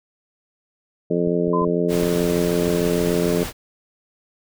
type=harmonic tone; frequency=86.7 Hz; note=F2; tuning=12 cents flat; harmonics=2 / 3 / 4 / 5 / 6 / 7; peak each=-23 / -26 / -24 / -22 / -31 / -27 dBFS; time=1.1-3.44 s; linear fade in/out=10 ms
type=clicks; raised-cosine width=5 ms; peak=-24 dBFS; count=11; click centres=1.274 / 1.479 / 1.618 / 1.675 / 2.031 / 2.208 / 2.684 / 2.732 / 2.812 / 2.867 / 2.99 s
type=tone; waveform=sine; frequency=1022 Hz; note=C6; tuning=41 cents flat; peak=-21 dBFS; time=1.53-1.65 s; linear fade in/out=5 ms
type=noise; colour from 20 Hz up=pink; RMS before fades=-30 dBFS; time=1.88-3.53 s; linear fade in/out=50 ms
effects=none